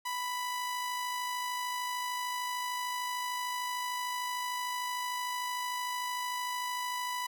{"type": "tone with amplitude modulation", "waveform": "sawtooth", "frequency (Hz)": 990, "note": "B5", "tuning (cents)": 4, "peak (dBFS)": -28, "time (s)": [0.05, 7.27], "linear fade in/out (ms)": 10, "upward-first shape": "sine", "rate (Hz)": 53.3, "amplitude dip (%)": 30, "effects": []}